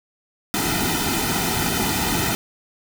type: noise with comb filter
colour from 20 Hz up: pink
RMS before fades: -22 dBFS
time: 0.54-2.35 s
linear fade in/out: 0 ms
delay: 1.8 ms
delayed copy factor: -0.85
effects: none